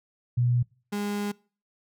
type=tone pair in turn; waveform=sine / 35% pulse; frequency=121.9 / 205 Hz; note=B2 / G#3; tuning=-22 / -22 cents; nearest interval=major sixth; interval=900 cents; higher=second; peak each=-20 / -26 dBFS; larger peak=first; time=0.37-0.63 / 0.92-1.32 s; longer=second; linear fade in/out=10 ms; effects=noise-tail reverb RT60 0.4 s tail -24 dB re dry